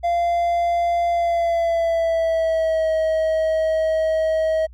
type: tone with pitch glide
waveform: triangle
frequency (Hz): 690 to 636.4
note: F5 to D#5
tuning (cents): -21 to +39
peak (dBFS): -15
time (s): 0.03-4.67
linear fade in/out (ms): 20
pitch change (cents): -140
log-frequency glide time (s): 1.1-2.92
effects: added 60 Hz sine -40 dBFS peak until 4.73 s